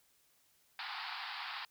pink band-pass noise, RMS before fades -43 dBFS, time 0.79-1.65 s, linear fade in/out 2 ms, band 760 to 4900 Hz, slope 96 dB/octave, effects white hiss -71 dBFS RMS until 1.7 s

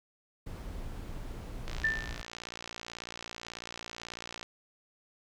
brown noise, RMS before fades -40 dBFS, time 0.46-2.22 s, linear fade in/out 10 ms
click train, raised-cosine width 0.2 ms, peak -23 dBFS, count 161, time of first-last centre 1.68-4.429 s, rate 58.2 Hz
sine tone with exponential decay, 1779 Hz, A6, 19 cents sharp, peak -23 dBFS, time 1.84-2.26 s, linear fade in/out 5 ms, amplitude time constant 91 ms
effects none

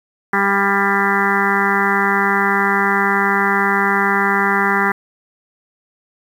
harmonic tone with a mistuned harmonic, 198.2 Hz, G3, 19 cents sharp, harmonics 1 / 2 / 4 / 5 / 6 / 7 / 8 / 9 / 10, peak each -22 / -22 / -22 / -22 / -22 / -22 / -22 / -22 / -22 dBFS, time 0.33-4.92 s, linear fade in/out 5 ms, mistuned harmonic 8, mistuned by +23 cents, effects 7-bit

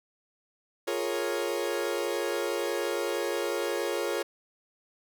40% pulse chord, Bb minor seventh, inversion second, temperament equal, 349.2 / 415.3 / 466.2 / 554.4 Hz, F4 / Ab4 / Bb4 / Db5, 0 / 0 / 0 / 0 cents, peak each -33 dBFS, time 0.87-4.23 s, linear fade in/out 10 ms, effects none

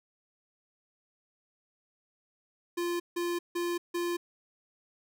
square tone bursts, 347.1 Hz, F4, 11 cents flat, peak -30 dBFS, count 4, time 2.77-4.17 s, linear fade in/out 10 ms, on 230 ms, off 160 ms, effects none

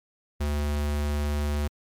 square tone, 73.42 Hz, D2, in tune, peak -25 dBFS, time 0.4-1.68 s, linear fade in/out 10 ms, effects MP3 96 kbps

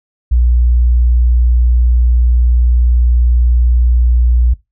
sine tone, 60.2 Hz, B1, 44 cents flat, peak -7 dBFS, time 0.31-4.54 s, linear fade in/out 10 ms, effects noise-tail reverb RT60 0.2 s tail -19 dB re dry

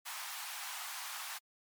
pink high-pass noise, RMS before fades -43 dBFS, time 0.05-1.39 s, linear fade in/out 20 ms, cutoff 780 Hz, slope 48 dB/octave, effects MP3 96 kbps

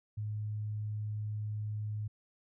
sine tone, 106.1 Hz, G#2, 38 cents sharp, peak -34 dBFS, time 0.17-2.08 s, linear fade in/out 10 ms, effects none

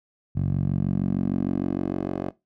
10% pulse tone with band-pass filter sweep, 46.53 Hz, F#1, 10 cents sharp, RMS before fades -25 dBFS, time 0.35-2.31 s, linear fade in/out 20 ms, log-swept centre 120 to 460 Hz, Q 2, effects noise-tail reverb RT60 0.2 s tail -19 dB re dry

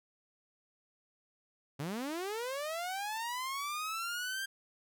sawtooth linear sweep, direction up, 130.81 to 1600 Hz, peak -32 dBFS, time 1.79-4.46 s, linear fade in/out 10 ms, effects none

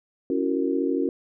sine chord, F# dominant seventh, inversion second, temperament just, 277.5 / 333 / 370 / 462.5 Hz, C#4 / E4 / F#4 / A#4, +2 / +18 / 0 / -14 cents, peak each -25 / -28 / -27 / -29 dBFS, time 0.3-1.09 s, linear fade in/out 2 ms, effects none

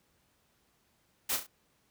white noise with echo, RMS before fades -31 dBFS, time 1.29-1.37 s, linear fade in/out 10 ms, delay 33 ms, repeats 3, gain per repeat -7 dB, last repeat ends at 1.469 s, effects pink hiss -71 dBFS RMS until 1.9 s + high-pass 60 Hz 12 dB/octave

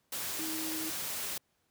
sine tone in noise, 318 Hz, D#4, 38 cents sharp, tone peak -38 dBFS, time 0.39-0.9 s, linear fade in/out 5 ms, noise white, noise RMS -37 dBFS, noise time 0.12-1.38 s, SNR -4 dB, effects pink hiss -75 dBFS RMS until 1.7 s + high-pass 80 Hz 12 dB/octave

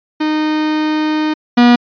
45% pulse tone pair in turn, 308 / 241.6 Hz, D#4 / B3, -17 / -38 cents, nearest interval major third, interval 421 cents, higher first, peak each -13 / -5 dBFS, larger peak second, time 0.2-1.34 / 1.57-1.76 s, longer first, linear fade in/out 10 ms, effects resampled to 11025 Hz

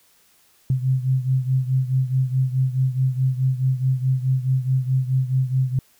sine beating tone pair, 129.2 / 133.9 Hz, C3 / C3, -21 / +40 cents, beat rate 4.7 Hz, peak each -19 / -23 dBFS, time 0.7-5.79 s, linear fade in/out 2 ms, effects white hiss -58 dBFS RMS until 5.99 s

